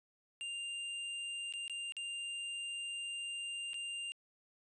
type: tone with dropouts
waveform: square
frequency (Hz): 2794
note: F7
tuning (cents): 0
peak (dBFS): -40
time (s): 0.41-4.12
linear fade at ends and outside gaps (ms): 0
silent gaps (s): 1.525-1.537 / 1.68-1.697 / 1.922-1.967 / 3.733-3.742
effects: resampled to 22050 Hz